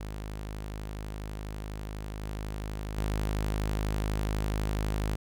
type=tone with level steps; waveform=sawtooth; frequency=52.1 Hz; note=G#1; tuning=6 cents sharp; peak=-32 / -30 / -24 dBFS; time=0-5.16 s; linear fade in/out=10 ms; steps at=2.23 / 2.97 s; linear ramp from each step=5 ms; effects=none